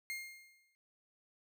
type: tone with exponential decay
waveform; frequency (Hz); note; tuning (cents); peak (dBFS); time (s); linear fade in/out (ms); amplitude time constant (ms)
40% pulse; 2125; C7; +26; -36; 0.1-0.75; 0; 140
effects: none